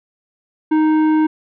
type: tone with tanh clipping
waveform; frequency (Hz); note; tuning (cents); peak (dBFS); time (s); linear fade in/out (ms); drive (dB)
triangle; 311.1; D#4; 0; -13; 0.71-1.27; 10; 15
effects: none